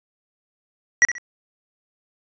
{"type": "tone with echo", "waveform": "square", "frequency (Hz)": 1934, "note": "B6", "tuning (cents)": -37, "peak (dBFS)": -11, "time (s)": [1.02, 1.05], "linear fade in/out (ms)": 0, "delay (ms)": 66, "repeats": 2, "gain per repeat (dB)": -11, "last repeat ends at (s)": 1.182, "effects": ["resampled to 16000 Hz"]}